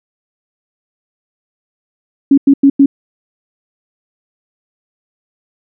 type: tone bursts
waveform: sine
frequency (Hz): 277.2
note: C#4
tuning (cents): 0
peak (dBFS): -3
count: 4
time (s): 2.31-2.86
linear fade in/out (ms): 5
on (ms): 67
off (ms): 94
effects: none